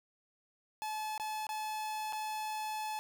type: tone with dropouts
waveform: 45% pulse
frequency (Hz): 861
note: A5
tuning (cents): -38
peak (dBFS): -36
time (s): 0.82-2.99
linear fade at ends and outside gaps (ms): 0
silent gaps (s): 1.178-1.198 / 1.468-1.491 / 2.125-2.131
effects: 13-bit